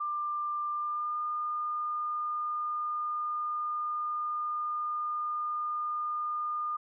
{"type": "tone with pitch glide", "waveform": "sine", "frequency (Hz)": [1190, 1214.3], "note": ["D6", "D#6"], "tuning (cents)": [22, -43], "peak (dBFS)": -30, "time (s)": [0, 6.77], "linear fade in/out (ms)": 10, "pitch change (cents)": 35, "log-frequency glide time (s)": [0.71, 1.21], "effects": []}